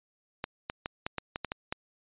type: clicks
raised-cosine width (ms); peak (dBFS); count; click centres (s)
0.3; -16; 9; 0.441 / 0.699 / 0.859 / 1.065 / 1.183 / 1.359 / 1.447 / 1.519 / 1.725
effects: resampled to 8000 Hz